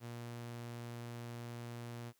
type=tone; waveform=sawtooth; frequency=118.7 Hz; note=A#2; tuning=32 cents sharp; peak=-40 dBFS; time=0-2.13 s; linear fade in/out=50 ms; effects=white hiss -75 dBFS RMS until 2.19 s